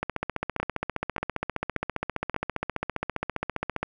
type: two click trains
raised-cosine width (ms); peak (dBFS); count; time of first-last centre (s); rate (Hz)
0.5; -12 / -12; 4 / 58; 0.6-2.344 / 0.03-3.83; 1.72 / 15
effects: none